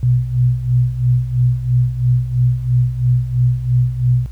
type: tone with tremolo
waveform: sine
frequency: 124.1 Hz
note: B2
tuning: 9 cents sharp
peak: -9 dBFS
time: 0.03-4.26 s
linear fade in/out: 0 ms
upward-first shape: sine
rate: 3 Hz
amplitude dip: 75%
effects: added 60 Hz sine -27 dBFS peak until 4.31 s + pink hiss -53 dBFS RMS until 4.31 s